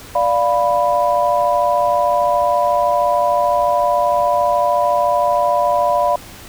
sine chord, B diminished, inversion first, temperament equal with one note detuned, 587.3 / 700.9 / 987.8 Hz, D5 / F5 / B5, 0 / +6 / 0 cents, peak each -17 dBFS, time 0.15-6.16 s, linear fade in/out 5 ms, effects pink hiss -37 dBFS RMS until 6.48 s

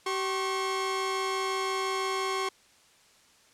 sawtooth tone pair together, 383.5 / 1084.7 Hz, G4 / C#6, -38 / -38 cents, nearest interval octave + tritone, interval 1800 cents, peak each -27 dBFS, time 0.06-2.49 s, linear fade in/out 5 ms, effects white hiss -60 dBFS RMS until 3.53 s + low-pass 8000 Hz 12 dB/octave

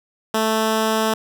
10% pulse tone, 220 Hz, A3, in tune, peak -9 dBFS, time 0.34-1.14 s, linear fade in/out 5 ms, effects none

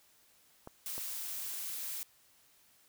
clicks, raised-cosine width 1 ms, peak -31 dBFS, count 2, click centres 0.674 / 0.98 s
blue noise, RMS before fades -40 dBFS, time 0.86-2.03 s, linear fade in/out 0 ms
effects white hiss -66 dBFS RMS until 2.88 s

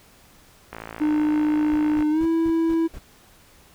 click train, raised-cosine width 0.5 ms, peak -19 dBFS, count 73, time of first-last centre 0.73-2.025 s, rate 55.6 Hz
triangle tone with pitch glide, 302.7 to 328.2 Hz, D#4 to E4, -48 to -8 cents, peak -16 dBFS, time 1-2.88 s, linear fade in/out 20 ms, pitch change +140 cents, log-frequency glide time 2.1-2.24 s
brown noise bursts, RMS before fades -36 dBFS, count 6, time 1.72-2.988 s, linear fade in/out 5 ms, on 53 ms, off 190 ms
effects pink hiss -53 dBFS RMS until 3.74 s

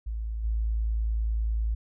sine tone with level steps, 55 Hz, A1, in tune, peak -29 / -24 dBFS, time 0.06-1.75 s, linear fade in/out 10 ms, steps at 0.43 s, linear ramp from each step 20 ms, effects none

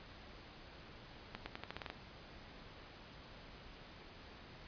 accelerating click train, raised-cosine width 0.3 ms, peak -26 dBFS, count 9, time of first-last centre 1.35-1.901 s, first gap 110 ms, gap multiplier 0.86, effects pink hiss -55 dBFS RMS until 4.67 s + resampled to 11025 Hz

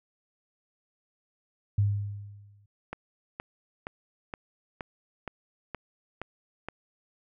sine tone with exponential decay, 101.8 Hz, G#2, 34 cents flat, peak -19 dBFS, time 1.78-2.66 s, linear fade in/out 5 ms, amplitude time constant 190 ms
click train, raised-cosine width 0.5 ms, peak -20 dBFS, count 9, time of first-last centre 2.93-6.686 s, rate 2.13 Hz
effects none

